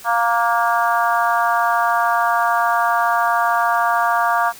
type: harmonic tone with a mistuned harmonic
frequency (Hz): 233.1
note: A#3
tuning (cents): 0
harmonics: 3 / 4 / 5 / 6 / 7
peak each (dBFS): -19 / -20 / -20 / -23 / -25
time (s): 0.04-4.53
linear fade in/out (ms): 50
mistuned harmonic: 6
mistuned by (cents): +22
effects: white hiss -40 dBFS RMS until 4.59 s